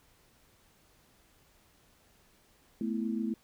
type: chord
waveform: sine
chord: A suspended second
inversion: none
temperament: just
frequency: 220 / 247.5 / 330 Hz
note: A3 / B3 / E4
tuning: 0 / +4 / +2 cents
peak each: -32 / -36 / -37 dBFS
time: 2.81-3.34 s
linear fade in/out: 2 ms
effects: pink hiss -65 dBFS RMS until 3.43 s